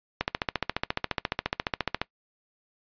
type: click train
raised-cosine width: 0.3 ms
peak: -9 dBFS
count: 27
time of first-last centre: 0.21-2.016 s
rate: 14.4 Hz
effects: noise-tail reverb RT60 0.1 s tail -21 dB re dry + resampled to 11025 Hz